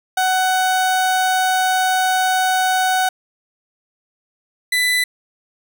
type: tone pair in turn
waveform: 30% pulse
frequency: 747 / 1994.3 Hz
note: F#5 / B6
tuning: +16 / +16 cents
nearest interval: octave + perfect fourth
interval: 1700 cents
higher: second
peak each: -12 dBFS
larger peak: neither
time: 0.17-3.09 / 4.72-5.04 s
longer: first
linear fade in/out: 5 ms
effects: none